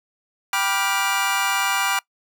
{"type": "chord", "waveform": "25% pulse", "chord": "G dominant seventh", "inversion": "none", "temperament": "just", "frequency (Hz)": [784, 980, 1176, 1411.2], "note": ["G5", "B5", "D6", "F6"], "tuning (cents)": [0, -14, 2, 18], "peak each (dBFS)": -22, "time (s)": [0.53, 1.99], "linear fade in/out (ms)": 2, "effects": ["noise-tail reverb RT60 0.1 s tail -23 dB re dry"]}